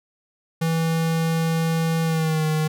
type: tone with pitch glide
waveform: square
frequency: 163.5 to 155.67 Hz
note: E3 to D#3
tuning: -14 to +1 cents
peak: -20 dBFS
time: 0.61-2.68 s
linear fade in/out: 10 ms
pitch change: -85 cents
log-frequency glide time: 2.04-2.45 s
effects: none